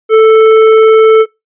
sine tone with tanh clipping, 440.6 Hz, A4, 2 cents sharp, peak -3 dBFS, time 0.09-1.26 s, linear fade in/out 50 ms, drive 12 dB, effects noise-tail reverb RT60 0.2 s tail -23 dB re dry + resampled to 8000 Hz

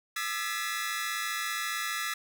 sawtooth tone cluster, 1212 / 1324 / 1706 / 1957 / 2052 Hz, D#6 / E6 / G#6 / B6 / C7, -46 / +7 / +46 / -16 / -34 cents, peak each -36 / -33 / -33 / -33 / -37 dBFS, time 0.16-2.14 s, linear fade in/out 5 ms, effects none

